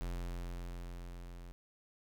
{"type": "tone with level ramp", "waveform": "square", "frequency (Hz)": 43.65, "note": "F1", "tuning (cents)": 0, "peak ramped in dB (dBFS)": [-37, -48], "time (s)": [0.01, 1.52], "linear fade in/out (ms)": 0, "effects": []}